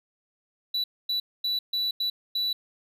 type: tone bursts at uneven times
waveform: triangle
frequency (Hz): 3951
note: B7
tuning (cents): 0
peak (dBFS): -23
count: 6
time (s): 0.74-0.84 / 1.09-1.2 / 1.44-1.59 / 1.73-1.91 / 2-2.1 / 2.35-2.53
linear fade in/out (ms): 5
effects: none